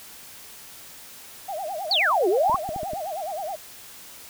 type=tone with vibrato; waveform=sine; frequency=698.5 Hz; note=F5; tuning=in tune; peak=-28 dBFS; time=1.48-3.56 s; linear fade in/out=10 ms; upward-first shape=sine; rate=9.5 Hz; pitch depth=250 cents each way
type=exponential two-way sweep; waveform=sine; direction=down then up; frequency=4699 to 343.4 to 1153 Hz; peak=-18 dBFS; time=1.91-2.56 s; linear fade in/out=2 ms; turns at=2.28 s
type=clicks; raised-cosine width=3 ms; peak=-23 dBFS; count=6; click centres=2.497 / 2.544 / 2.691 / 2.762 / 2.832 / 2.934 s
effects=white hiss -44 dBFS RMS until 4.29 s